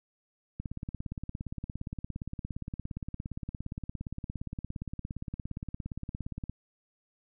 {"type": "click train", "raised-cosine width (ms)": 5, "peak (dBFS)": -24, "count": 103, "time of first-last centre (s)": [0.6, 6.496], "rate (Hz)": 17.3, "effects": []}